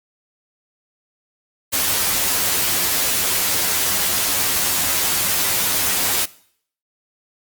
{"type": "noise with comb filter", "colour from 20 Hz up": "white", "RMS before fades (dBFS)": -19, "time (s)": [1.72, 6.26], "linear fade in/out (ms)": 20, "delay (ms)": 11, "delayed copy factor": 0.8, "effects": ["noise-tail reverb RT60 0.6 s tail -20 dB re dry", "Opus 48 kbps"]}